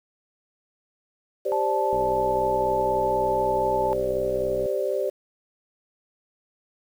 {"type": "chord", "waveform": "sine", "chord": "G suspended fourth", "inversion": "none", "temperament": "equal", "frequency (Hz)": [392, 523.3, 587.3], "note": ["G4", "C5", "D5"], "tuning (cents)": [0, 0, 0], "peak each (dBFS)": -27, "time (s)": [1.45, 5.1], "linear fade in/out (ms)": 10}
{"type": "tone", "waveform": "sine", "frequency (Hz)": 874, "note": "A5", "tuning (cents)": -12, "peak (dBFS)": -24, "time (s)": [1.52, 3.93], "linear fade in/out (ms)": 0}
{"type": "click train", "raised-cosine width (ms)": 2, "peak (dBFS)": -22, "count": 174, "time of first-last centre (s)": [1.93, 4.659], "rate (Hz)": 63.4}
{"effects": ["8-bit"]}